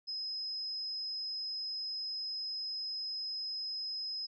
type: tone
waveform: sine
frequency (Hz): 5090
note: D#8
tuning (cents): +39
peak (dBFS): -36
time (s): 0.07-4.27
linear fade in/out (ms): 20
effects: none